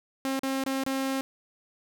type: tone with dropouts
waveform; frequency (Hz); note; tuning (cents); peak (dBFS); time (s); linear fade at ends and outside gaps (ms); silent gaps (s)
sawtooth; 267.9; C4; +41; -23; 0.25-1.21; 0; 0.393-0.433 / 0.638-0.663 / 0.837-0.864
effects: none